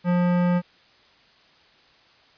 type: tone with hard clipping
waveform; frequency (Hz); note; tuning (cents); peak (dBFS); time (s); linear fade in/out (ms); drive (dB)
sine; 177; F3; +23; -20; 0.04-0.62; 50; 17
effects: white hiss -56 dBFS RMS until 2.37 s + resampled to 11025 Hz